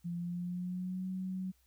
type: tone with pitch glide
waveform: sine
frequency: 172.3 to 186.81 Hz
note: F3 to F#3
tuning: -23 to +17 cents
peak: -35 dBFS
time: 0.04-1.52 s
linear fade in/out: 20 ms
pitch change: +140 cents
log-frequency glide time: 0.15-1.08 s
effects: added 62 Hz sine -69 dBFS peak until 1.66 s + white hiss -73 dBFS RMS until 1.66 s